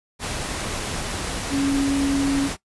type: tone in noise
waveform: sine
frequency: 277.2 Hz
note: C#4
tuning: in tune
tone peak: -18 dBFS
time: 1.5-2.5 s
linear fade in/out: 50 ms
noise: pink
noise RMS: -28 dBFS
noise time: 0.19-2.57 s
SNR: +7 dB
effects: noise-tail reverb RT60 0.1 s tail -18 dB re dry + resampled to 24000 Hz